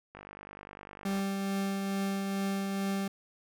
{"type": "click train", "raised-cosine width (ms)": 0.5, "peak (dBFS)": -30, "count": 53, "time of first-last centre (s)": [0.15, 1.192], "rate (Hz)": 49.9}
{"type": "tone with tremolo", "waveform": "40% pulse", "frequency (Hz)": 196, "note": "G3", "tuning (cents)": 0, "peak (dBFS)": -28, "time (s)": [1.05, 3.08], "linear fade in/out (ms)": 5, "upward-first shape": "triangle", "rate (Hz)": 2.3, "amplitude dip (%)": 30}
{"effects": []}